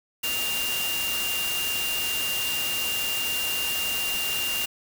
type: tone in noise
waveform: sine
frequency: 2794 Hz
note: F7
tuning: in tune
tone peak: -27 dBFS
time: 0.23-4.66 s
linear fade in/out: 10 ms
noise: white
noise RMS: -30 dBFS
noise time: 0.23-4.66 s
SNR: 0 dB
effects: none